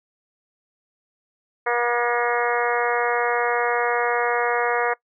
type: harmonic tone with a mistuned harmonic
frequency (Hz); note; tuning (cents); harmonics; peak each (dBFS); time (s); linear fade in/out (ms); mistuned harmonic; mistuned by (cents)
240; B3; -49; 2 / 3 / 4 / 5 / 6 / 7 / 8 / 9; -24 / -26 / -27 / -28 / -29 / -29 / -30 / -31; 1.66-4.94; 10; 8; -23
effects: noise-tail reverb RT60 0.1 s tail -22 dB re dry